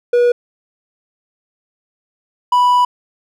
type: tone pair in turn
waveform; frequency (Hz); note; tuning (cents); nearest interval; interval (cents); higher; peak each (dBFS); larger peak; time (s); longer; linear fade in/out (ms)
triangle; 483.8 / 985.7; B4 / B5; -36 / -4; octave; 1232; second; -7; neither; 0.13-0.32 / 2.52-2.85; second; 5
effects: none